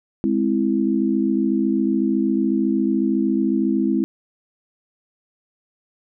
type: chord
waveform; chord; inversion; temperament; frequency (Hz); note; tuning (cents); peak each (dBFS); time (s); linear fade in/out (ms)
sine; Ab augmented; none; equal; 207.7 / 261.6 / 329.6; Ab3 / C4 / E4; 0 / 0 / 0; -21; 0.24-4.04; 0
effects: none